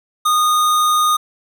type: tone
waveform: square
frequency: 1231 Hz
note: D#6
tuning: 19 cents flat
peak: -13 dBFS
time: 0.25-1.17 s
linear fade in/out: 10 ms
effects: none